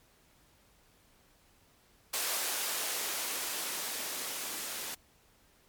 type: noise with band-pass filter sweep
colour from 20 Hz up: violet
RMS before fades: -36 dBFS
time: 2.13-4.95 s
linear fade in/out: 10 ms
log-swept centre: 450 to 210 Hz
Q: 0.88
effects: pink hiss -65 dBFS RMS until 5.68 s + MP3 96 kbps